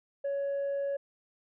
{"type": "tone", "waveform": "sine", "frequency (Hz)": 559, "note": "C#5", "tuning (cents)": 14, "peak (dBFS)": -27, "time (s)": [0.24, 0.97], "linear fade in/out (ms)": 10, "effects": ["tanh soft clip ceiling -28 dBFS"]}